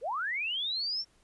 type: linear sweep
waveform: sine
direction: up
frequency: 413.5 to 5550 Hz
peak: -30 dBFS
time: 0.01-1.05 s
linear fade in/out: 50 ms
effects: pink hiss -67 dBFS RMS until 1.23 s + resampled to 24000 Hz